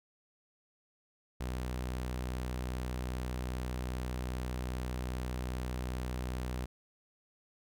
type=tone; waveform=sawtooth; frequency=62.5 Hz; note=B1; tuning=21 cents sharp; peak=-31 dBFS; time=1.4-6.66 s; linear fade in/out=10 ms; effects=none